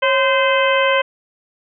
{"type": "harmonic tone with a mistuned harmonic", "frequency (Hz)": 516, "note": "C5", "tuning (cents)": -24, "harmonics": [1, 2, 3, 4, 5, 6], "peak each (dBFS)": [-16, -19, -21, -22, -23, -24], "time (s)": [0.02, 1.02], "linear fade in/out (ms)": 10, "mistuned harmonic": 1, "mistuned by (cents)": 92, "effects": []}